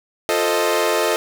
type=chord; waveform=sawtooth; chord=F dominant seventh; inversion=none; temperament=equal; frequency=349.2 / 440 / 523.3 / 622.3 Hz; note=F4 / A4 / C5 / Eb5; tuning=0 / 0 / 0 / 0 cents; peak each=-20 / -17 / -21 / -17 dBFS; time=0.29-1.16 s; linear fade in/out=0 ms; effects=8-bit